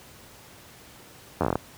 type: slowing click train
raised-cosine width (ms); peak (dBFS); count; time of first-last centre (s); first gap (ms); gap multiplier
1; -9; 9; 1.41-1.556; 11; 1.14
effects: pink hiss -49 dBFS RMS until 1.77 s + high-pass 60 Hz 12 dB/octave